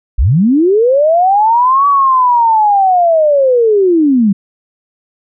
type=linear two-way sweep; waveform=sine; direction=up then down; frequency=41.22 to 1146 to 188 Hz; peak=-6 dBFS; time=0.18-4.33 s; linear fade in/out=10 ms; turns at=1.87 s; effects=none